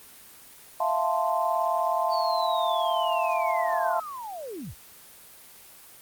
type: chord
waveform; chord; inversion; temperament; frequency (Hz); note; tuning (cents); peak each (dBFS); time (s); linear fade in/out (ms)
sine; F major seventh; third; equal with one note detuned; 659.3 / 698.5 / 880 / 1042.9; E5 / F5 / A5 / C6; 0 / 0 / 0 / -6; -28; 0.8-4; 5
type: linear sweep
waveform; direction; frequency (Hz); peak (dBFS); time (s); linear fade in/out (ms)
sine; down; 4581 to 32.7; -34; 2.09-4.75; 50
effects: white hiss -49 dBFS RMS until 6.01 s + Opus 24 kbps